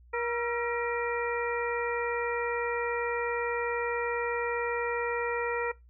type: harmonic tone with a mistuned harmonic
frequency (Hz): 475.3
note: A#4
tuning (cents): +34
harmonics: 1 / 2 / 3 / 4 / 5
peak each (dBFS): -31 / -34 / -36 / -37 / -38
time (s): 0.13-5.72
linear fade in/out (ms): 10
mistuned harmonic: 3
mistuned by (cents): -77
effects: noise-tail reverb RT60 0.2 s tail -21 dB re dry + added 60 Hz sine -53 dBFS peak until 5.89 s